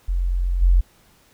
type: tone with level steps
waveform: sine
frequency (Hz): 44.42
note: F1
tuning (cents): +30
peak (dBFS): -18 / -11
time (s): 0.08-0.81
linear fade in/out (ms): 10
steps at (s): 0.61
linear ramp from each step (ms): 20
effects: pink hiss -56 dBFS RMS until 1.33 s